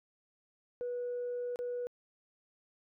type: tone with dropouts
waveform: sine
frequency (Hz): 488.3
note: B4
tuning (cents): -20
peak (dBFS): -33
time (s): 0.81-1.87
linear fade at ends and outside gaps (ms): 0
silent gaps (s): 1.559-1.59
effects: tanh soft clip ceiling -31 dBFS